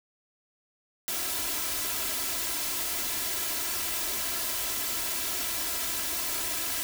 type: noise with comb filter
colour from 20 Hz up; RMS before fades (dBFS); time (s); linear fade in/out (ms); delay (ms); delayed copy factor
white; -31; 1.08-6.83; 0; 3; +0.75
effects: none